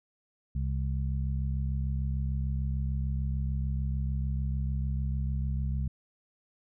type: harmonic tone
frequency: 66.7 Hz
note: C2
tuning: 34 cents sharp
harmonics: 1 / 2 / 3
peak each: -29 / -33 / -40 dBFS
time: 0.55-5.88 s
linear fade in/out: 5 ms
effects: none